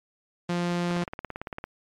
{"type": "tone", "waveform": "sawtooth", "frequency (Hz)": 174.61, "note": "F3", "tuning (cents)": 0, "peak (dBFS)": -21, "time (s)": [0.49, 1.04], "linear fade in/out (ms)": 5}
{"type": "click train", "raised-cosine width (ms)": 0.5, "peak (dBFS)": -19, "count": 14, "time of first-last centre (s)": [0.91, 1.64], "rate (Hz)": 17.8}
{"effects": ["low-pass 6000 Hz 12 dB/octave", "MP3 96 kbps"]}